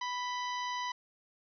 harmonic tone with a mistuned harmonic, 987.8 Hz, B5, in tune, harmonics 1 / 2 / 3 / 4 / 5 / 6, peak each -35 / -41 / -45 / -47 / -49 / -51 dBFS, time 0.01-0.92 s, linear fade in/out 5 ms, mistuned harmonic 3, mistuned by +47 cents, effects none

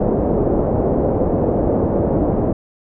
white low-pass noise, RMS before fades -17 dBFS, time 0-2.53 s, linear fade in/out 5 ms, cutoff 590 Hz, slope 24 dB/octave, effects none

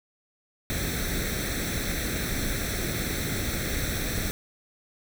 pink noise with comb filter, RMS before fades -29 dBFS, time 0.7-4.31 s, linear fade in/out 0 ms, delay 0.51 ms, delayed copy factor +0.75, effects none

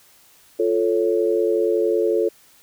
sine chord, F augmented, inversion none, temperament equal, 349.2 / 440 / 554.4 Hz, F4 / A4 / C#5, 0 / 0 / 0 cents, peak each -21 / -19 / -24 dBFS, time 0.59-2.29 s, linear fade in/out 10 ms, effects white hiss -53 dBFS RMS until 2.62 s

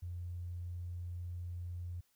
triangle tone with tanh clipping, 87.8 Hz, F2, 10 cents sharp, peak -39 dBFS, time 0.02-2.01 s, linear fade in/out 10 ms, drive 3 dB, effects white hiss -75 dBFS RMS until 2.15 s

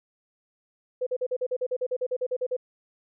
sine tone bursts, 504 Hz, B4, 35 cents sharp, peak -24 dBFS, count 16, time 1.01-2.567 s, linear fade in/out 10 ms, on 57 ms, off 43 ms, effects none

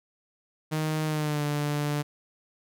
sawtooth tone with pitch glide, 155.56 to 147.08 Hz, D#3 to D3, 0 to +3 cents, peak -22 dBFS, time 0.71-2.03 s, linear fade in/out 20 ms, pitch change -97 cents, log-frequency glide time 1.05-1.43 s, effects none

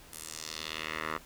10% pulse tone with band-pass filter sweep, 78.6 Hz, D#2, 18 cents sharp, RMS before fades -39 dBFS, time 0.12-1.18 s, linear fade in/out 10 ms, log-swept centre 11000 to 1300 Hz, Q 1.6, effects pink hiss -54 dBFS RMS until 1.25 s

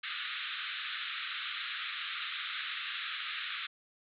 white band-pass noise, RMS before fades -39 dBFS, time 0.03-3.67 s, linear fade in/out 10 ms, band 1200 to 3900 Hz, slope 96 dB/octave, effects none

